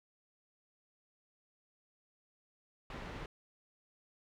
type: low-pass noise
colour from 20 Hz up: pink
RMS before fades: -45 dBFS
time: 2.9-3.26 s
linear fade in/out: 2 ms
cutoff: 2600 Hz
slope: 12 dB/octave
effects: none